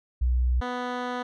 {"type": "tone pair in turn", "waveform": ["sine", "10% pulse"], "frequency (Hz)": [61.9, 247.6], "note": ["B1", "B3"], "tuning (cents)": [5, 5], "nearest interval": "2 octaves", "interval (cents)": 2400, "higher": "second", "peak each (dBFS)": -20, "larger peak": "neither", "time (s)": [[0.21, 0.61], [0.61, 1.23]], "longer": "second", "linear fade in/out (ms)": 10, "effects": ["low-pass 3000 Hz 12 dB/octave"]}